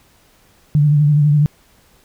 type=tone with vibrato; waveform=sine; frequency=147.8 Hz; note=D3; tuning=11 cents sharp; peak=-9 dBFS; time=0.75-1.46 s; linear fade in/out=0 ms; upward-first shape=triangle; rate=12 Hz; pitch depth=55 cents each way; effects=pink hiss -53 dBFS RMS until 2.04 s